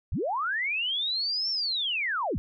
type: linear two-way sweep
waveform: sine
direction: up then down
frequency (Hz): 36.71 to 5480 to 36.71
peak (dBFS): -26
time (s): 0.12-2.38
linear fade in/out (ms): 0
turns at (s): 1.5
effects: none